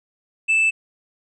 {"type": "tone", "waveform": "triangle", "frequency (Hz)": 2637, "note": "E7", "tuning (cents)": 0, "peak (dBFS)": -13, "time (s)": [0.48, 0.71], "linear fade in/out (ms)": 20, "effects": ["resampled to 22050 Hz"]}